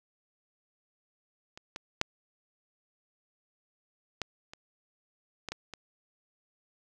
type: clicks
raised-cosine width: 0.2 ms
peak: -28 / -21 / -8 / -15 / -27 / -19 / -19 / -24 dBFS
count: 8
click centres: 1.575 / 1.761 / 2.014 / 4.217 / 4.535 / 5.487 / 5.52 / 5.737 s
effects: none